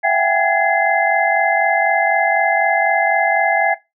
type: tone cluster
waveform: sine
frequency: 667 / 763 / 807 / 1683 / 2067 Hz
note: E5 / G5 / G#5 / G#6 / C7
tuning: +20 / -47 / -50 / +23 / -22 cents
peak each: -19 dBFS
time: 0.03-3.75 s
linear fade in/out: 20 ms
effects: noise-tail reverb RT60 0.2 s tail -19 dB re dry